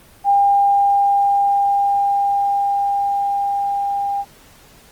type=tone with level ramp; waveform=sine; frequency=802 Hz; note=G5; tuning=39 cents sharp; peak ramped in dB=-10 to -18 dBFS; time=0.24-4.25 s; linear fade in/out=50 ms; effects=pink hiss -47 dBFS RMS until 4.91 s + Opus 24 kbps